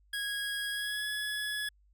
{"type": "tone with pitch glide", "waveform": "25% pulse", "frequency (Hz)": [1651, 1693.5], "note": ["G#6", "G#6"], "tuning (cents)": [-11, 33], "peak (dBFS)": -29, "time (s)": [0.13, 1.69], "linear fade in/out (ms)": 5, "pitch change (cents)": 44, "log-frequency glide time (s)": [0.7, 1.06], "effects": ["added 50 Hz sine -62 dBFS peak until 1.93 s"]}